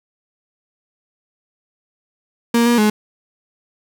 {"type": "tone with pitch steps", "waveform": "35% pulse", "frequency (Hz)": [234.5, 238.4, 212], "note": ["A#3", "A#3", "G#3"], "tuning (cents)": [11, 39, 36], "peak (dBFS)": -10, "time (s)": [2.54, 2.9], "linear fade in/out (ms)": 5, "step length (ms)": 120, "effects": []}